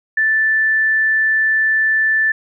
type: tone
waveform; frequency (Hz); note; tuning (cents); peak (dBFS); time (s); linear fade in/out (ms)
sine; 1760; A6; 0; -12; 0.17-2.32; 5
effects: none

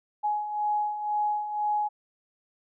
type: beating tone pair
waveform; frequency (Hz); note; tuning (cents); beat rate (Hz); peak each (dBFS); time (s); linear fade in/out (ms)
sine; 837 / 839; G#5 / G#5; +13 / +17; 2; -33 / -26; 0.23-1.89; 20
effects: none

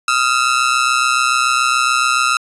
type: ring-modulated tone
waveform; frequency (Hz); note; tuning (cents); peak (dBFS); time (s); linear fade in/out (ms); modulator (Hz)
sawtooth; 1318.5; E6; 0; -6; 0.08-2.37; 2; 63.5
effects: resampled to 24000 Hz

